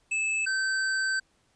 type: tone pair in turn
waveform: square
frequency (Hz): 2615 / 1546.4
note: E7 / G6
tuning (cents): -15 / -24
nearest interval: major sixth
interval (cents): 909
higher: first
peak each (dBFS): -26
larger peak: neither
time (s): 0.11-0.46 / 0.46-1.2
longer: second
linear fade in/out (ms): 10
effects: pink hiss -68 dBFS RMS until 1.55 s + resampled to 22050 Hz